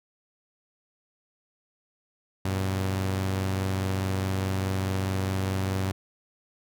sawtooth tone pair together, 95.24 / 120 Hz, G2 / B2, -49 / -49 cents, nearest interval major third, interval 400 cents, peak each -22 / -32 dBFS, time 2.45-5.92 s, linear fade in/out 5 ms, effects none

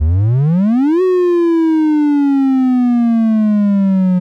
triangle exponential two-way sweep, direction up then down, 72 to 374.5 to 179.6 Hz, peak -7 dBFS, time 0-4.2 s, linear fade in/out 20 ms, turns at 1.02 s, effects none

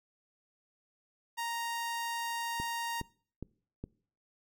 sawtooth tone, 932.3 Hz, A#5, in tune, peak -30 dBFS, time 1.37-3.02 s, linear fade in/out 20 ms
click train, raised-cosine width 3 ms, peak -26 dBFS, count 4, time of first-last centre 2.6-3.84 s, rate 2.42 Hz
effects noise-tail reverb RT60 0.5 s tail -23 dB re dry

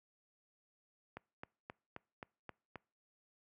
click train, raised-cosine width 0.5 ms, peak -30 dBFS, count 7, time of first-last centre 1.17-2.757 s, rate 3.78 Hz, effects noise-tail reverb RT60 0.4 s tail -26 dB re dry + high-pass 80 Hz 12 dB/octave

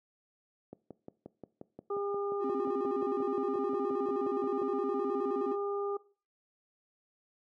click train, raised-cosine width 2 ms, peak -29 dBFS, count 23, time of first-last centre 0.73-4.617 s, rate 5.66 Hz
harmonic tone, 403 Hz, G4, 48 cents sharp, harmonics 1 / 2 / 3, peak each -32 / -43 / -40 dBFS, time 1.9-5.97 s, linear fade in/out 5 ms
triangle tone with vibrato, 311.1 Hz, D#4, in tune, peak -31 dBFS, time 2.39-5.57 s, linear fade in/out 50 ms, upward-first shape square, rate 9.6 Hz, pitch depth 270 cents each way
effects noise-tail reverb RT60 0.4 s tail -20 dB re dry + high-pass 200 Hz 12 dB/octave

